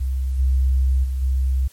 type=tone with level steps; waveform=sine; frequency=65.41 Hz; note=C2; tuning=in tune; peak=-19 / -14 / -20 / -16 dBFS; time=0-1.68 s; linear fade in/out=10 ms; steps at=0.38 / 1.03 / 1.21 s; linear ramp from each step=20 ms; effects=white hiss -52 dBFS RMS until 1.72 s + MP3 64 kbps